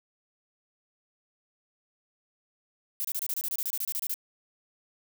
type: noise bursts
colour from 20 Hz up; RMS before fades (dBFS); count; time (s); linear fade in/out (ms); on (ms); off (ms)
violet; -31; 16; 3-4.141; 0; 46; 27
effects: none